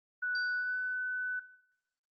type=tone with pitch glide; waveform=sine; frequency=1480 to 1499.8 Hz; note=F#6 to F#6; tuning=0 to +23 cents; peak=-31 dBFS; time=0.22-1.4 s; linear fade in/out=10 ms; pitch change=+23 cents; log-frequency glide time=0.56-0.76 s
type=tone with exponential decay; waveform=sine; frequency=4691 Hz; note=D8; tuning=3 cents flat; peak=-38 dBFS; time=0.35-0.95 s; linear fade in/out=2 ms; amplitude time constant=130 ms
effects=noise-tail reverb RT60 0.9 s tail -20 dB re dry + Opus 48 kbps